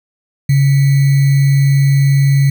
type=tone with sample-and-hold; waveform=sine; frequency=138.59 Hz; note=C#3; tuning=in tune; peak=-7 dBFS; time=0.49-2.5 s; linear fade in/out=5 ms; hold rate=2100 Hz; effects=none